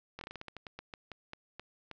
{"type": "slowing click train", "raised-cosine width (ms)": 0.3, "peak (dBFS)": -27, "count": 16, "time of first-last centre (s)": [0.19, 1.913], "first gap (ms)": 22, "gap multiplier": 1.21, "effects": ["resampled to 16000 Hz", "9-bit"]}